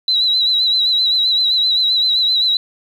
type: tone with vibrato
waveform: sine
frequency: 3951 Hz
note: B7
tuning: in tune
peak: -12 dBFS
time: 0.08-2.57 s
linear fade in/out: 2 ms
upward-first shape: sine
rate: 7.7 Hz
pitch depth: 55 cents each way
effects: 7-bit